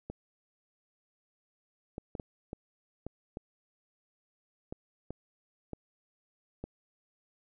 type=clicks; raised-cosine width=2 ms; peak=-25 dBFS; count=11; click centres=0.1 / 1.981 / 2.152 / 2.198 / 2.531 / 3.066 / 3.371 / 4.725 / 5.106 / 5.733 / 6.64 s; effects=none